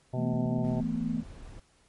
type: harmonic tone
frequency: 127.1 Hz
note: C3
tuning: 50 cents flat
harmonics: 1 / 2 / 3 / 4 / 5 / 6 / 7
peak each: -31 / -42 / -40 / -45 / -37 / -46 / -46 dBFS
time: 0.13-0.81 s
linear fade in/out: 10 ms
type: chord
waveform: sine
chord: E suspended fourth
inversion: none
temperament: equal with one note detuned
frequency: 164.81 / 222.9 / 246.9 Hz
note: E3 / A3 / B3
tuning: 0 / +23 / 0 cents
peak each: -34 / -31 / -32 dBFS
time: 0.15-1.24 s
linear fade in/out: 50 ms
type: click train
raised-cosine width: 5 ms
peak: -34 dBFS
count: 6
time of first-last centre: 0.34-0.95 s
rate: 8.2 Hz
type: noise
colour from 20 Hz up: brown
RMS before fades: -45 dBFS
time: 0.64-1.6 s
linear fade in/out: 5 ms
effects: pink hiss -65 dBFS RMS until 1.88 s + MP3 48 kbps